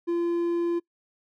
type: tone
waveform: triangle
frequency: 342.7 Hz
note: F4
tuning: 33 cents flat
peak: -21 dBFS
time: 0.07-0.8 s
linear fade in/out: 20 ms
effects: noise-tail reverb RT60 0.1 s tail -24 dB re dry